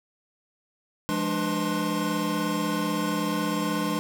square tone cluster, 171.5 / 207.7 / 297 / 494 / 1061 Hz, F3 / G#3 / D4 / B4 / C6, -31 / 0 / +20 / 0 / +24 cents, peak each -33 / -31 / -30 / -36 / -33 dBFS, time 1.09-3.99 s, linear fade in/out 0 ms, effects none

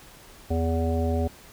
harmonic tone, 82.2 Hz, E2, 4 cents flat, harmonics 1 / 3 / 5 / 7 / 9, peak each -24 / -29 / -31 / -32 / -34 dBFS, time 0.5-1.28 s, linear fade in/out 10 ms, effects pink hiss -49 dBFS RMS until 1.52 s

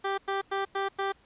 15% pulse tone bursts, 392 Hz, G4, in tune, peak -21 dBFS, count 5, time 0.04-1.124 s, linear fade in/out 10 ms, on 140 ms, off 96 ms, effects pink hiss -62 dBFS RMS until 1.25 s + resampled to 8000 Hz

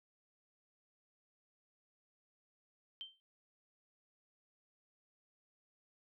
sine tone with exponential decay, 3127 Hz, G7, 5 cents flat, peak -40 dBFS, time 3.01-3.2 s, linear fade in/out 0 ms, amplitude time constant 40 ms, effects none

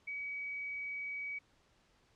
sine tone, 2270 Hz, C#7, 41 cents sharp, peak -38 dBFS, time 0.07-1.39 s, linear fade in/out 10 ms, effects pink hiss -70 dBFS RMS until 2.15 s + low-pass 6000 Hz 12 dB/octave

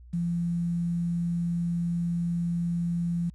sine tone with quantisation, 171.4 Hz, F3, 32 cents flat, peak -25 dBFS, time 0.13-3.3 s, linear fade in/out 10 ms, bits 9, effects added 60 Hz sine -46 dBFS peak until 3.34 s + resampled to 24000 Hz

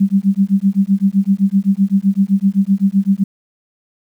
sine tone with tremolo, 196 Hz, G3, in tune, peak -7 dBFS, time 0-3.24 s, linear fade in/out 10 ms, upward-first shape sine, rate 7.8 Hz, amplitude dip 100%, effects 8-bit

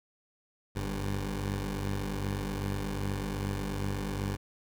15% pulse tone pair together, 48.18 / 98.9 Hz, G1 / G2, -29 / +16 cents, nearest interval octave, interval 1245 cents, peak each -28 dBFS, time 0.75-4.37 s, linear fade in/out 20 ms, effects none

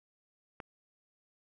click, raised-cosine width 0.5 ms, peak -27 dBFS, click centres 0.602 s, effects none

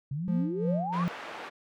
sine exponential sweep, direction up, 130.81 to 1191 Hz, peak -30 dBFS, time 0.11-1.04 s, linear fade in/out 5 ms
triangle tone with tremolo, 174.61 Hz, F3, in tune, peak -23 dBFS, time 0.28-1.08 s, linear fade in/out 0 ms, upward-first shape sine, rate 2.9 Hz, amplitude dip 75%
pink band-pass noise, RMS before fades -41 dBFS, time 0.92-1.5 s, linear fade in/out 20 ms, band 540 to 2200 Hz, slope 12 dB/octave
effects none

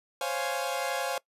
sawtooth chord, Db major seventh, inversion third, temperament equal, 523.3 / 554.4 / 698.5 / 830.6 Hz, C5 / Db5 / F5 / Ab5, 0 / 0 / 0 / 0 cents, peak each -31 dBFS, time 0.21-1.18 s, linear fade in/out 2 ms, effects noise-tail reverb RT60 0.1 s tail -22 dB re dry + resampled to 32000 Hz

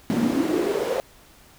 brown noise with high-pass filter sweep, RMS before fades -23 dBFS, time 0.1-1 s, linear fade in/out 0 ms, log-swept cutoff 210 to 540 Hz, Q 6.1, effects pink hiss -52 dBFS RMS until 1.58 s

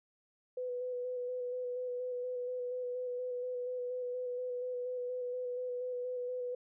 sine tone with vibrato, 497.5 Hz, B4, 13 cents sharp, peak -35 dBFS, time 0.57-6.55 s, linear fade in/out 5 ms, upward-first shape square, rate 4.2 Hz, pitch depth 17 cents each way, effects none

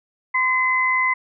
sine tone pair together, 1030 / 2041 Hz, C6 / C7, -28 / -44 cents, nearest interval octave, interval 1184 cents, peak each -21 / -18 dBFS, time 0.34-1.14 s, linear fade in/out 10 ms, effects none

